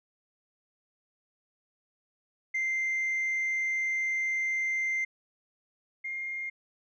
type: tone pair in turn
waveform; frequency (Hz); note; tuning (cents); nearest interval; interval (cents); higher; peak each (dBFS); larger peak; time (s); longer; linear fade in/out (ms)
sine; 2088 / 2121; C7 / C7; -4 / +23; unison; 27; second; -25 / -32; first; 2.54-5.05 / 6.04-6.5; first; 10
effects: tanh soft clip ceiling -25 dBFS